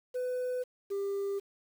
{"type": "tone pair in turn", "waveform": "sine", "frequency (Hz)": [501, 397.6], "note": ["B4", "G4"], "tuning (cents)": [25, 25], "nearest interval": "major third", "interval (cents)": 400, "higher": "first", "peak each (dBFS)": -28, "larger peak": "neither", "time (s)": [[0.14, 0.64], [0.9, 1.4]], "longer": "neither", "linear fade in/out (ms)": 20, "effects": ["tanh soft clip ceiling -30 dBFS", "9-bit"]}